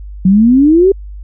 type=exponential sweep; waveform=sine; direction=up; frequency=181.4 to 401.4 Hz; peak=-4 dBFS; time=0.25-0.92 s; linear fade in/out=5 ms; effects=added 50 Hz sine -25 dBFS peak until 1.23 s